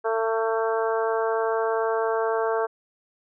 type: harmonic tone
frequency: 224.2 Hz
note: A3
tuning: 33 cents sharp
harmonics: 2 / 3 / 4 / 5 / 6 / 7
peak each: -24 / -28 / -30 / -32 / -34 / -35 dBFS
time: 0.04-2.67 s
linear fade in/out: 20 ms
effects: none